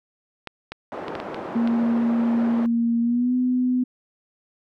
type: clicks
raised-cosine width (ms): 0.3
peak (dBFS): -16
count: 7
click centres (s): 0.473 / 0.72 / 1.082 / 1.153 / 1.201 / 1.345 / 1.675
type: band-pass noise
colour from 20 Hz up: pink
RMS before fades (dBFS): -33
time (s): 0.92-2.66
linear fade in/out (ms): 0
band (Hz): 320 to 970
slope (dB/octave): 12
type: tone with pitch glide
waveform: sine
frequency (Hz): 233.1 to 251.3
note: A#3 to B3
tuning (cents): 0 to +30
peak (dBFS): -18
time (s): 1.55-3.84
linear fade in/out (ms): 10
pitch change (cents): +130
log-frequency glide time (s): 3.01-3.34
effects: none